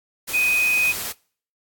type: tone in noise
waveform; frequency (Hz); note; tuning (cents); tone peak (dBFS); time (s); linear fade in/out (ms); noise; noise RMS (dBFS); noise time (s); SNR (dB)
sine; 2500; D#7; +8; -17; 0.33-0.93; 20; white; -29; 0.27-1.13; +9
effects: noise-tail reverb RT60 0.5 s tail -25 dB re dry + AAC 64 kbps